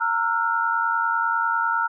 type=tone cluster; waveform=sine; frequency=920 / 1339 / 1429 Hz; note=A#5 / E6 / F6; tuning=-23 / +27 / +39 cents; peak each=-24 dBFS; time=0-1.88 s; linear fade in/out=20 ms; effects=none